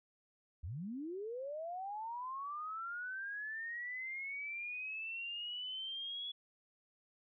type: linear sweep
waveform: sine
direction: up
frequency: 66.9 to 3393 Hz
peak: -40 dBFS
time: 0.63-6.32 s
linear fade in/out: 10 ms
effects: none